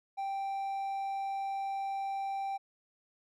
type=tone; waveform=triangle; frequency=784 Hz; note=G5; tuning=in tune; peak=-31 dBFS; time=0.17-2.58 s; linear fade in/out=20 ms; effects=none